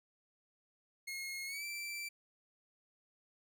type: tone with pitch glide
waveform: sawtooth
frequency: 2157 to 2339 Hz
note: C#7 to D7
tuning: -48 to -8 cents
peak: -37 dBFS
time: 1.07-2.09 s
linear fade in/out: 10 ms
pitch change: +140 cents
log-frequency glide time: 1.46-1.64 s
effects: none